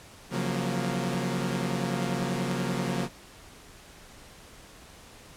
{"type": "chord", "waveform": "sawtooth", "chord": "Gb major seventh", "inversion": "second", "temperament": "equal with one note detuned", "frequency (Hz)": [136.21, 174.61, 185, 233.1], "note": ["Db3", "F3", "Gb3", "Bb3"], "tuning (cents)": [-30, 0, 0, 0], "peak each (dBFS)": -29, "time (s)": [0.3, 3.09], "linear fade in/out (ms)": 50, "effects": ["pink hiss -50 dBFS RMS until 5.36 s", "low-pass 11000 Hz 12 dB/octave"]}